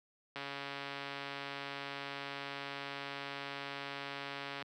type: click train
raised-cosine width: 0.3 ms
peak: -25 dBFS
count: 598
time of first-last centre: 0.36-4.624 s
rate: 140 Hz
effects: high-pass 150 Hz 12 dB/octave